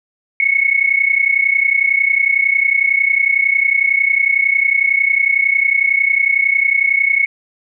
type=tone pair together; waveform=sine; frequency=2186 / 2217 Hz; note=C#7 / C#7; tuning=-25 / 0 cents; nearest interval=unison; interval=25 cents; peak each=-14 dBFS; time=0.4-7.26 s; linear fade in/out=2 ms; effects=none